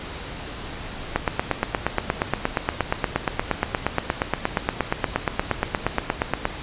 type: click train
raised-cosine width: 0.5 ms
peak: -4 dBFS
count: 46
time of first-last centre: 1.16-6.454 s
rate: 8.5 Hz
effects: pink hiss -34 dBFS RMS until 6.62 s + resampled to 8000 Hz